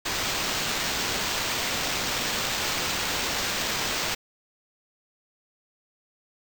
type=noise with sample-and-hold; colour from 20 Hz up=blue; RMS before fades=-28 dBFS; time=0.05-4.15 s; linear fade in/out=10 ms; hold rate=11025 Hz; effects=none